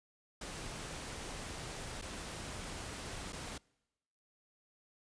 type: noise with dropouts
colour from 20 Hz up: pink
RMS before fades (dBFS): -44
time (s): 0.41-3.58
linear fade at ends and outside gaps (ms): 5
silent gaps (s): 2.015-2.021 / 3.324-3.329
effects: noise-tail reverb RT60 1.0 s tail -26 dB re dry + resampled to 22050 Hz